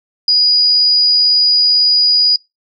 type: tone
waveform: sine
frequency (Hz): 4909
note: D#8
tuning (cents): -24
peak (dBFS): -8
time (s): 0.28-2.36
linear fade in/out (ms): 2
effects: noise-tail reverb RT60 0.2 s tail -21 dB re dry